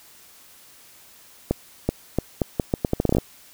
accelerating click train, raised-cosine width 2 ms, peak -6 dBFS, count 15, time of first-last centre 1.51-3.184 s, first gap 380 ms, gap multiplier 0.78, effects white hiss -50 dBFS RMS until 3.53 s

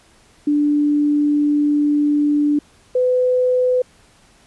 sine tone pair in turn, 293.7 / 503.3 Hz, D4 / B4, 0 / +33 cents, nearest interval major sixth, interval 933 cents, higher second, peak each -13 dBFS, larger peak neither, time 0.47-2.59 / 2.95-3.82 s, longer first, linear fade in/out 5 ms, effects pink hiss -52 dBFS RMS until 4.46 s + resampled to 24000 Hz

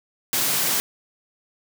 white high-pass noise, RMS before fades -22 dBFS, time 0.33-0.8 s, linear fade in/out 0 ms, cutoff 100 Hz, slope 48 dB/octave, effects none

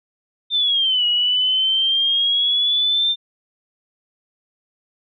sine exponential two-way sweep, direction down then up, 3608 to 2900 to 3608 Hz, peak -15 dBFS, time 0.5-3.16 s, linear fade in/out 50 ms, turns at 1.06 s, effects none

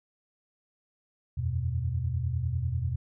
sine chord, E suspended second, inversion none, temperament equal, 82.41 / 92.5 / 123.47 Hz, E2 / F#2 / B2, 0 / 0 / 0 cents, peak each -31 / -33 / -30 dBFS, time 1.37-2.96 s, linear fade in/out 10 ms, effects none

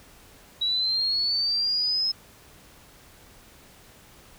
sine linear sweep, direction up, 3873 to 5180 Hz, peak -22 dBFS, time 0.61-2.12 s, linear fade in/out 10 ms, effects pink hiss -52 dBFS RMS until 4.38 s

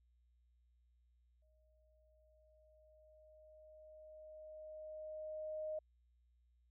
sine tone with exponential growth, 620 Hz, D#5, 6 cents flat, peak -39 dBFS, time 1.42-5.79 s, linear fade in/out 5 ms, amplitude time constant 950 ms, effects added 60 Hz sine -70 dBFS peak until 6.7 s

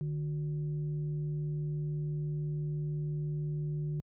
sine tone with frequency modulation, 150 Hz, D3, 37 cents sharp, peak -31 dBFS, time 0.01-4 s, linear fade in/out 0 ms, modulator 214 Hz, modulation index 0.32, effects high-pass 80 Hz 12 dB/octave

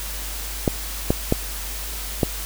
clicks, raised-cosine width 2 ms, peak -3 dBFS, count 4, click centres 0.678 / 1.105 / 1.324 / 2.232 s, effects added 50 Hz sine -31 dBFS peak until 2.45 s + white hiss -32 dBFS RMS until 2.45 s

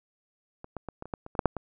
clicks, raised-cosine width 1 ms, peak -27 / -21 / -22 / -24 / -28 / -18 / -27 / -26 / -8 / -6 / -19 dBFS, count 11, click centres 0.644 / 0.767 / 0.887 / 1.024 / 1.056 / 1.138 / 1.264 / 1.352 / 1.392 / 1.457 / 1.567 s, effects none

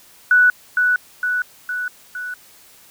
sine tone with echo, 1480 Hz, F#6, in tune, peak -9 dBFS, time 0.31-0.5 s, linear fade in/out 2 ms, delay 460 ms, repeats 4, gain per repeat -4 dB, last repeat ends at 2.34 s, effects white hiss -48 dBFS RMS until 2.9 s

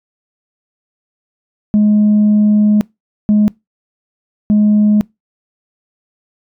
sine tone bursts at uneven times, 210 Hz, G#3, 19 cents sharp, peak -5 dBFS, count 3, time 1.74-2.81 / 3.29-3.48 / 4.5-5.01 s, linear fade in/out 0 ms, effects noise-tail reverb RT60 0.2 s tail -25 dB re dry + tanh soft clip ceiling -5 dBFS

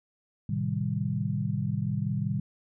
sine chord, A half-diminished seventh, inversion none, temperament equal, 110 / 130.81 / 155.56 / 196 Hz, A2 / C3 / Eb3 / G3, 0 / 0 / 0 / 0 cents, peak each -32 dBFS, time 0.49-2.4 s, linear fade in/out 5 ms, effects none

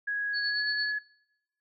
sine tone with pitch glide, 1661.2 to 1698.1 Hz, G#6 to G#6, 0 to +38 cents, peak -28 dBFS, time 0.07-0.99 s, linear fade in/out 10 ms, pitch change +38 cents, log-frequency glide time 0.44-0.65 s
sine tone with tremolo, 4435 Hz, C#8, in tune, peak -28 dBFS, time 0.33-0.93 s, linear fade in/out 50 ms, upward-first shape sine, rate 8.8 Hz, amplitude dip 55%
effects noise-tail reverb RT60 0.9 s tail -22 dB re dry

